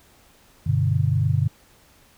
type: chord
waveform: sine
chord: G major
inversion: none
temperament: equal with one note detuned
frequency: 97.27 / 123.47 / 146.83 Hz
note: G2 / B2 / D3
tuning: -13 / 0 / 0 cents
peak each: -22 dBFS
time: 0.66-1.48 s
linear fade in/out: 10 ms
effects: pink hiss -55 dBFS RMS until 2.17 s